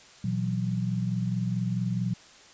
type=chord; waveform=sine; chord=B suspended fourth; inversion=none; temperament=equal with one note detuned; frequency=120.37 / 164.81 / 185 Hz; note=B2 / E3 / F#3; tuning=-44 / 0 / 0 cents; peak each=-29 / -33 / -29 dBFS; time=0.24-2.14 s; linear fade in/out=5 ms; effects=white hiss -52 dBFS RMS until 2.53 s + resampled to 16000 Hz

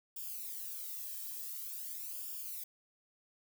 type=noise with flanger; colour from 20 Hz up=violet; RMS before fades=-43 dBFS; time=0.16-2.64 s; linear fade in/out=5 ms; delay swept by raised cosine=0.49 to 1.42 ms; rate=0.47 Hz; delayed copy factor=-0.9; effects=none

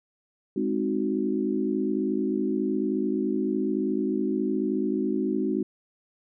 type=chord; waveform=sine; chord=Ab dominant seventh; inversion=none; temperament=equal; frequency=207.7 / 261.6 / 311.1 / 370 Hz; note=Ab3 / C4 / Eb4 / Gb4; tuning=0 / 0 / 0 / 0 cents; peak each=-29 dBFS; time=0.56-5.63 s; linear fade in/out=5 ms; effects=none

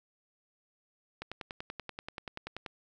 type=click train; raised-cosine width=0.3 ms; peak=-23 dBFS; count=16; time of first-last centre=1.22-2.662 s; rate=10.4 Hz; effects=none

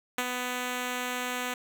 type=tone with ADSR envelope; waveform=5% pulse; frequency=248.9 Hz; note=B3; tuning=14 cents sharp; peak=-14 dBFS; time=0.18-1.54 s; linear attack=4 ms; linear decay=46 ms; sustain=-5 dB; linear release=4 ms; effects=none

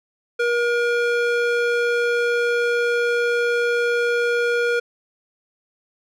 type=tone with band-pass filter; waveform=square; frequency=476.6 Hz; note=A#4; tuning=38 cents sharp; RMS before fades=-20 dBFS; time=0.39-4.8 s; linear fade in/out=10 ms; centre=1200 Hz; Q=0.9; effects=none

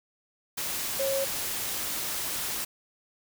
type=tone in noise; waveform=sine; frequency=544 Hz; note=C#5; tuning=33 cents flat; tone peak=-26 dBFS; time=0.99-1.25 s; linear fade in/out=10 ms; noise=white; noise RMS=-32 dBFS; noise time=0.57-2.65 s; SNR=+3 dB; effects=none

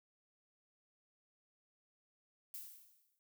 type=noise with exponential decay; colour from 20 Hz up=violet; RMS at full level=-45 dBFS; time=2.54-3.19 s; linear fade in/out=1 ms; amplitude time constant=140 ms; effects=none

